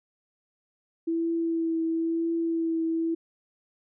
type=tone with vibrato; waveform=sine; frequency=329.6 Hz; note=E4; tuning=in tune; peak=-24 dBFS; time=1.07-3.15 s; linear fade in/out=10 ms; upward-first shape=triangle; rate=0.99 Hz; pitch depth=21 cents each way; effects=none